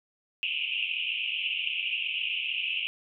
pink band-pass noise, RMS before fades -31 dBFS, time 0.43-2.87 s, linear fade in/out 0 ms, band 2500 to 3000 Hz, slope 96 dB/octave, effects none

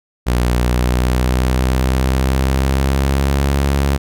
sawtooth tone with pitch glide, 60.8 to 69.44 Hz, B1 to C#2, -26 to +4 cents, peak -9 dBFS, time 0.26-3.98 s, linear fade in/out 20 ms, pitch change +230 cents, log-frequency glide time 0.56-3.5 s, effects none

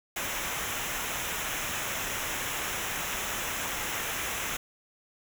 pink noise with comb filter, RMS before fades -33 dBFS, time 0.16-4.57 s, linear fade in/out 5 ms, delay 0.22 ms, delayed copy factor -0.7, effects none

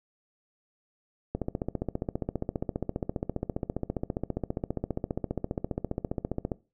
click train, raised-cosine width 2 ms, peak -16 dBFS, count 78, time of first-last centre 1.35-6.518 s, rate 14.9 Hz, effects noise-tail reverb RT60 0.3 s tail -20 dB re dry

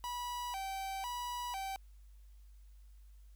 45% pulse tone with vibrato, 870 Hz, A5, 20 cents flat, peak -38 dBFS, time 0.04-1.76 s, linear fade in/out 0 ms, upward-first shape square, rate 1 Hz, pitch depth 200 cents each way, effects added 50 Hz sine -54 dBFS peak until 3.35 s + white hiss -75 dBFS RMS until 3.35 s

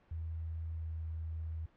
sine tone with pitch glide, 81.3 to 80.6 Hz, E2 to E2, -23 to -38 cents, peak -37 dBFS, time 0.11-1.66 s, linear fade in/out 5 ms, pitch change -15 cents, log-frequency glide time 0.73-0.83 s, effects pink hiss -67 dBFS RMS until 1.76 s + low-pass 2000 Hz 12 dB/octave

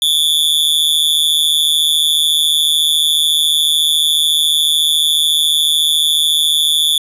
45% pulse tone with amplitude modulation, 3475 Hz, A7, 22 cents flat, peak -7 dBFS, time 0.02-6.98 s, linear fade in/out 2 ms, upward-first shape sine, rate 154 Hz, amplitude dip 95%, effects resampled to 32000 Hz

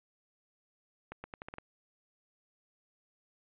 accelerating click train, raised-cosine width 0.5 ms, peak -27 dBFS, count 7, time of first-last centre 1.12-1.584 s, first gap 120 ms, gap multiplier 0.82, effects resampled to 8000 Hz

